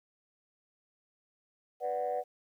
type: chord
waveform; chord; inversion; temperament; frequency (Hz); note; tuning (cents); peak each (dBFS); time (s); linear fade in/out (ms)
sine; B minor; none; equal; 493.9 / 587.3 / 740; B4 / D5 / F#5; 0 / 0 / 0; -34 / -35 / -33; 1.8-2.24; 50
effects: tanh soft clip ceiling -24 dBFS + 11-bit